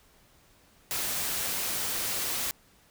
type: noise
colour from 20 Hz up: white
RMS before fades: -31 dBFS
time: 0.91-2.51 s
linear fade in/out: 0 ms
effects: pink hiss -61 dBFS RMS until 2.9 s